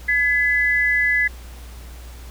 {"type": "tone pair together", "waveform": "sine", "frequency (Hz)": [1700, 2010], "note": ["G#6", "B6"], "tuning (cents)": [40, 30], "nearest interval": "minor third", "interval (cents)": 290, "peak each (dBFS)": [-20, -17], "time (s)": [0.08, 1.28], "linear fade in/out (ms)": 10, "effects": ["added 60 Hz sine -35 dBFS peak until 2.3 s", "pink hiss -45 dBFS RMS until 2.3 s"]}